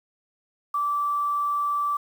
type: tone with quantisation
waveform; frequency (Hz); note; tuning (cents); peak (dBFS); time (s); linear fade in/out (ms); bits
sine; 1163; D6; -17; -22; 0.74-1.97; 5; 8
effects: none